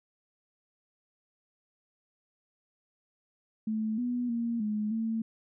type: tone with pitch steps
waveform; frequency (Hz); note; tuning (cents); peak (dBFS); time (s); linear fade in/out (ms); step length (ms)
sine; 218.2 / 244.7 / 233.4 / 211.8 / 224.3; A3 / B3 / A#3 / G#3 / A3; -14 / -16 / +2 / +34 / +34; -28; 3.67-5.22; 5; 310
effects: none